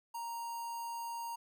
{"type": "tone with notch filter", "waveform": "square", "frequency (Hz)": 932.3, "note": "A#5", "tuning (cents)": 0, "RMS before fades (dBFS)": -41, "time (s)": [0.14, 1.36], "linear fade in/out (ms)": 10, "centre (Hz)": 3300, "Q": 1.2, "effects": ["12-bit"]}